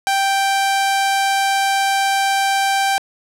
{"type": "tone", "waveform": "sawtooth", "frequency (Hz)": 784, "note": "G5", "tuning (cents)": 0, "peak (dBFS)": -11, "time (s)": [0.07, 2.98], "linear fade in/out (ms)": 0, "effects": ["low-pass 12000 Hz 12 dB/octave"]}